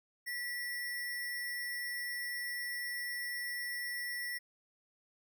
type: tone with sample-and-hold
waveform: sine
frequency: 1946 Hz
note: B6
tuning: 26 cents flat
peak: -36 dBFS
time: 0.26-4.39 s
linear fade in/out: 20 ms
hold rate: 7350 Hz
effects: none